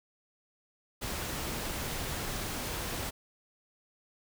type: noise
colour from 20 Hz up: pink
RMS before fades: -36 dBFS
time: 1.01-3.11 s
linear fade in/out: 20 ms
effects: none